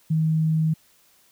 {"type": "tone", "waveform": "sine", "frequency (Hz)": 158.5, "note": "D#3", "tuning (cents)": 32, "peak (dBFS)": -18, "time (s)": [0.1, 0.74], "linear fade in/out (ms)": 10, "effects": ["white hiss -59 dBFS RMS until 1.31 s"]}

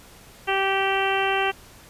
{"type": "harmonic tone", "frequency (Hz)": 388.8, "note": "G4", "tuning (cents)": -14, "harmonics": [1, 2, 3, 4, 5, 6, 7, 8], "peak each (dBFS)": [-26, -25, -30, -29, -31, -33, -28, -32], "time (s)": [0.47, 1.52], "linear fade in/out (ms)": 20, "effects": ["pink hiss -48 dBFS RMS until 1.89 s", "resampled to 32000 Hz"]}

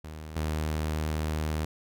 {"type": "tone pair in turn", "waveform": "sawtooth", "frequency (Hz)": [77.78, 77.44], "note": ["D#2", "D#2"], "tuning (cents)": [0, -8], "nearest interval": "unison", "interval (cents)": 8, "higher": "first", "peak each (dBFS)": [-35, -24], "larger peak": "second", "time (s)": [[0.04, 0.36], [0.36, 1.65]], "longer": "second", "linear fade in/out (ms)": 5, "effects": []}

